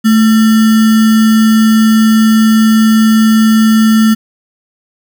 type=tone with sample-and-hold; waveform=sine; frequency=220 Hz; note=A3; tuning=in tune; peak=-4 dBFS; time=0.04-4.15 s; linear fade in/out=20 ms; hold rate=1575 Hz; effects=none